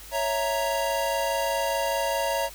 square chord, A# diminished, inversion first, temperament equal, 554.4 / 659.3 / 932.3 Hz, C#5 / E5 / A#5, 0 / 0 / 0 cents, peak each -29 / -30 / -29 dBFS, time 0.11-2.5 s, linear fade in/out 50 ms, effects added 50 Hz sine -47 dBFS peak until 2.54 s + white hiss -45 dBFS RMS until 2.54 s

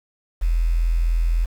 sine tone with quantisation, 41.86 Hz, E1, 27 cents sharp, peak -16 dBFS, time 0.41-1.46 s, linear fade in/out 20 ms, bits 7, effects none

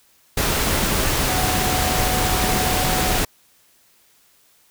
sine tone in noise, 740 Hz, F#5, in tune, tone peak -25 dBFS, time 1.29-3.18 s, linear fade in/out 5 ms, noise pink, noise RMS -20 dBFS, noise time 0.37-3.25 s, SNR -8 dB, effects white hiss -57 dBFS RMS until 4.7 s

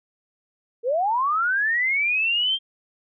sine linear sweep, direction up, 445 to 3201 Hz, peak -19 dBFS, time 0.83-2.59 s, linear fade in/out 50 ms, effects none

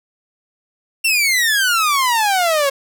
sawtooth exponential sweep, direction down, 2761 to 540 Hz, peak -10 dBFS, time 1.04-2.7 s, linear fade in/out 10 ms, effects none

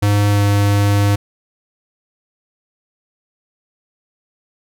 square tone with pitch glide, 102.5 to 101.56 Hz, G#2 to G#2, -22 to -38 cents, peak -12 dBFS, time 0.02-1.16 s, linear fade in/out 10 ms, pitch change -16 cents, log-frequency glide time 0.3-0.42 s, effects none

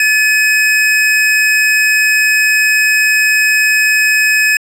square tone pair together, 1731.8 / 2527 Hz, A6 / D#7, -28 / +26 cents, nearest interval perfect fifth, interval 654 cents, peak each -12 dBFS, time 0-4.57 s, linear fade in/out 2 ms, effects low-pass 12000 Hz 12 dB/octave

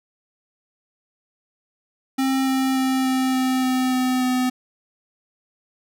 square tone with pitch steps, 266 / 264.2 / 262.3 / 260.5 / 258.7 / 256.9 / 255.2 / 253.4 Hz, C4 / C4 / C4 / C4 / C4 / C4 / C4 / B3, +29 / +17 / +4 / -7 / -19 / -32 / -43 / +45 cents, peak -19 dBFS, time 2.18-4.5 s, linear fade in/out 10 ms, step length 290 ms, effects none

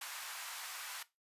pink high-pass noise, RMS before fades -45 dBFS, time 0.01-1.03 s, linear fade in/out 5 ms, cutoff 910 Hz, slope 24 dB/octave, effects noise-tail reverb RT60 0.2 s tail -17 dB re dry + resampled to 32000 Hz

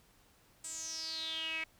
sawtooth tone with band-pass filter sweep, 321.3 Hz, E4, 44 cents flat, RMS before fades -40 dBFS, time 0.64-1.64 s, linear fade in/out 5 ms, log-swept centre 8100 to 2300 Hz, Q 8.8, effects pink hiss -66 dBFS RMS until 1.79 s

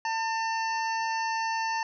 harmonic tone with a mistuned harmonic, 899 Hz, A5, 37 cents sharp, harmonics 1 / 2 / 3 / 5 / 6 / 7, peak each -28 / -34 / -38 / -42 / -44 / -45 dBFS, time 0.05-1.83 s, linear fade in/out 2 ms, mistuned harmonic 7, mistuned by -63 cents, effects none

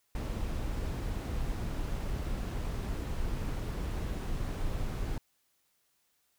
brown noise, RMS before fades -34 dBFS, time 0.15-5.18 s, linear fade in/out 2 ms, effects white hiss -74 dBFS RMS until 6.38 s

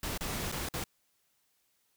pink noise with dropouts, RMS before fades -36 dBFS, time 0.03-0.84 s, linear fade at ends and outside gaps 2 ms, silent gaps 0.177-0.208 / 0.517-0.523 / 0.688-0.738 s, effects white hiss -74 dBFS RMS until 1.96 s

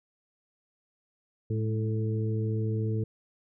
harmonic tone with a mistuned harmonic, 110 Hz, A2, in tune, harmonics 1 / 2 / 3 / 4, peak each -27 / -36 / -38 / -36 dBFS, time 1.5-3.04 s, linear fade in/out 5 ms, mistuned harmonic 2, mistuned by -55 cents, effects none

